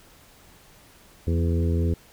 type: harmonic tone with a mistuned harmonic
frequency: 84 Hz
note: E2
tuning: 33 cents sharp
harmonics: 1 / 2 / 3 / 4 / 5 / 6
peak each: -21 / -29 / -31 / -33 / -33 / -38 dBFS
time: 1.27-1.94 s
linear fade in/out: 5 ms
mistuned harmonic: 3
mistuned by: -31 cents
effects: pink hiss -53 dBFS RMS until 2.12 s